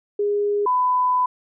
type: tone pair in turn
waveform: sine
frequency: 410.6 / 1000.6 Hz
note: G#4 / B5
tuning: -20 / +22 cents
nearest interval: octave + minor third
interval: 1542 cents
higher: second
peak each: -18 / -16 dBFS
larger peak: second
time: 0.19-0.66 / 0.66-1.26 s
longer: second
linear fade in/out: 5 ms
effects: none